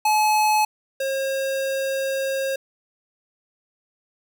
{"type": "tone pair in turn", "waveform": "square", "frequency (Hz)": [855, 538.6], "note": ["A5", "C#5"], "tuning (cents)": [-50, -50], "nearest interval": "minor sixth", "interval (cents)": 800, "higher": "first", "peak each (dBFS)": [-17, -23], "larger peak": "first", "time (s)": [[0.05, 0.65], [1, 2.56]], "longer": "second", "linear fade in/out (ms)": 5, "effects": []}